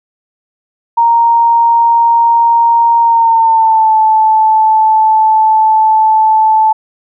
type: tone with pitch glide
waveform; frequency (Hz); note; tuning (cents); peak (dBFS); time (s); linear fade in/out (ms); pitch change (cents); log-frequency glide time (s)
sine; 931 to 873.7; A#5 to A5; -2 to -12; -5; 0.97-6.73; 10; -110; 3.01-3.94
effects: none